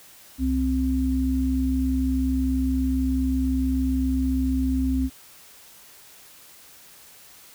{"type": "tone pair together", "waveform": "sine", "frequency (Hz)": [65.66, 261.6], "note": ["C2", "C4"], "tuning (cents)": [7, 0], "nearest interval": "2 octaves", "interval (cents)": 2393, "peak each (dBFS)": [-24, -22], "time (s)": [0.38, 5.1], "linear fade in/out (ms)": 50, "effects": ["white hiss -49 dBFS RMS until 7.54 s"]}